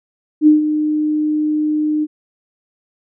sine tone with ADSR envelope, 304.2 Hz, D#4, 39 cents flat, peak -4 dBFS, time 0.41-2.07 s, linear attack 59 ms, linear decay 140 ms, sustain -10 dB, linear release 40 ms, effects none

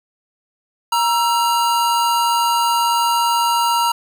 square tone pair together, 943 / 1339.8 Hz, A#5 / E6, +20 / +28 cents, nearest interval tritone, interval 608 cents, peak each -16 / -22 dBFS, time 0.92-3.92 s, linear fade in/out 5 ms, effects none

